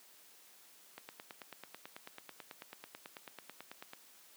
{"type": "click train", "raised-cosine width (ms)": 0.3, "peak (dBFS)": -30, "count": 28, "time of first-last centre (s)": [0.98, 3.934], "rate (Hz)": 9.14, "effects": ["white hiss -61 dBFS RMS until 4.36 s", "high-pass 200 Hz 12 dB/octave"]}